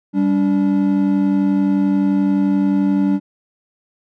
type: tone pair together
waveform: triangle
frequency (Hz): 196 / 287.5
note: G3 / D4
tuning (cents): 0 / -37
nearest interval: perfect fifth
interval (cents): 663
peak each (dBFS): -14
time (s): 0.13-3.2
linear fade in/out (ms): 50
effects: none